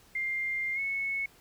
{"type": "tone with pitch glide", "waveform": "sine", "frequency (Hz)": [2100, 2201], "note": ["C7", "C#7"], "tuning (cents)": [6, -13], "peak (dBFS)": -29, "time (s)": [0.15, 1.26], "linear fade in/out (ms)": 5, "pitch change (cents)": 81, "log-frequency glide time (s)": [0.74, 0.8], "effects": ["pink hiss -59 dBFS RMS until 1.4 s"]}